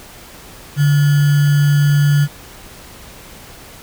sine tone with sample-and-hold, 145.2 Hz, D3, 19 cents flat, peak -9 dBFS, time 0.76-2.28 s, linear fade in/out 50 ms, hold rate 1575 Hz, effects pink hiss -38 dBFS RMS until 3.82 s

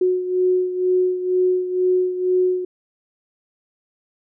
sine beating tone pair, 365.8 / 367.9 Hz, F#4 / F#4, -20 / -10 cents, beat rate 2.1 Hz, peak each -17 / -23 dBFS, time 0.01-2.65 s, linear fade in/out 5 ms, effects none

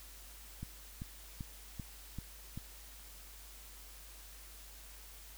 click train, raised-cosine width 5 ms, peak -29 dBFS, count 6, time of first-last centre 0.63-2.576 s, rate 2.57 Hz, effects added 50 Hz sine -54 dBFS peak until 5.37 s + white hiss -55 dBFS RMS until 5.37 s

